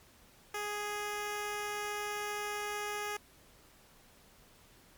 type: tone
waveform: 10% pulse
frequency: 415.3 Hz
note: G#4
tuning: in tune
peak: -27 dBFS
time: 0.54-3.17 s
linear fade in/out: 5 ms
effects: pink hiss -61 dBFS RMS until 4.97 s + MP3 96 kbps